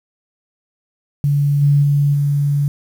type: tone with level steps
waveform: sine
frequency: 143.4 Hz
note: D3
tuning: 41 cents flat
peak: -12 / -9 / -11 / -13 dBFS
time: 1.24-2.68 s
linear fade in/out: 0 ms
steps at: 1.61 / 1.82 / 2.13 s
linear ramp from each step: 20 ms
effects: 7-bit